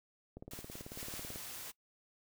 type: click train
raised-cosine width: 2 ms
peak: -33 dBFS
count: 19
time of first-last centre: 0.37-1.359 s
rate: 18.2 Hz
type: noise with tremolo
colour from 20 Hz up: white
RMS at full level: -49 dBFS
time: 0.51-1.19 s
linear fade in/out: 2 ms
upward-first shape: square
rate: 4.9 Hz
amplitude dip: 50%
type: noise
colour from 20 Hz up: white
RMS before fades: -46 dBFS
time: 0.97-1.72 s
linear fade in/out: 20 ms
effects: noise-tail reverb RT60 0.1 s tail -21 dB re dry